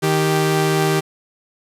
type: tone pair together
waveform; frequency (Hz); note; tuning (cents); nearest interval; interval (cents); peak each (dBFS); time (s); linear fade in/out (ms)
sawtooth; 155.93 / 392; D#3 / G4; +4 / 0; octave + major third; 1596; -14; 0.02-1.01; 20
effects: resampled to 32000 Hz + 7-bit